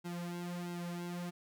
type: tone with flanger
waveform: sawtooth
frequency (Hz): 174.61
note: F3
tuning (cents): 0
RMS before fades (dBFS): -41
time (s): 0.04-1.31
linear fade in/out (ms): 20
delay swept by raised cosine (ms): 1.7 to 4.1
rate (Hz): 1.5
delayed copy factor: -1
effects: none